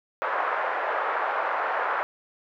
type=band-pass noise; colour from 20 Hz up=white; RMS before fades=-27 dBFS; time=0.22-2.03 s; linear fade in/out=0 ms; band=530 to 1500 Hz; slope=24 dB/octave; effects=none